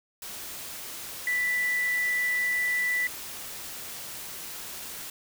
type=tone in noise; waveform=sine; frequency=1975.5 Hz; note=B6; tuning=in tune; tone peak=-24 dBFS; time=1.27-3.07 s; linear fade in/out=2 ms; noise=white; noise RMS=-39 dBFS; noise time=0.22-5.1 s; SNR=+12 dB; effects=none